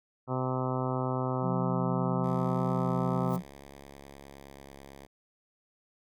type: harmonic tone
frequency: 128.7 Hz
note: C3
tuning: 28 cents flat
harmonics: 1 / 2 / 3 / 4 / 5 / 6 / 7 / 8 / 9 / 10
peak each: -32 / -35 / -37 / -38 / -39 / -40 / -40 / -41 / -42 / -42 dBFS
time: 0.27-3.39 s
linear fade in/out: 50 ms
type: tone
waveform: sine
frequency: 179.2 Hz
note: F3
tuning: 45 cents sharp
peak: -30 dBFS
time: 1.41-3.43 s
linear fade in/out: 50 ms
type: tone with pitch glide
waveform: 5% pulse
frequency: 69.7 to 68.98 Hz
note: C#2 to C#2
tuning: +10 to -8 cents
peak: -36 dBFS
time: 2.23-5.07 s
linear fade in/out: 20 ms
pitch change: -18 cents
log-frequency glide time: 4.15-4.62 s
type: noise with exponential growth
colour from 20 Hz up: blue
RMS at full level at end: -45 dBFS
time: 3.19-3.36 s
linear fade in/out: 1 ms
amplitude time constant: 35 ms
effects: none